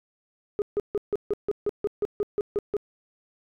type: tone bursts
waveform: sine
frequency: 412.5 Hz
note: G#4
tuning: 12 cents flat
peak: -20 dBFS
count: 13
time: 0.59-2.767 s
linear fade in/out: 0 ms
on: 29 ms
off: 150 ms
effects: tanh soft clip ceiling -19 dBFS